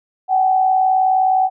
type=tone pair together; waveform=sine; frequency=754 / 813.7 Hz; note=F#5 / G#5; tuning=+32 / -36 cents; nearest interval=minor second; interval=132 cents; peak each=-12 / -22 dBFS; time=0.28-1.5 s; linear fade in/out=50 ms; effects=none